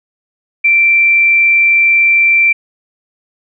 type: tone with frequency modulation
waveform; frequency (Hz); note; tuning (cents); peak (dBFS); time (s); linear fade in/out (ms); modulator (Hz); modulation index
sine; 2349; D7; 0; -6; 0.64-2.53; 10; 81.9; 0.2
effects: none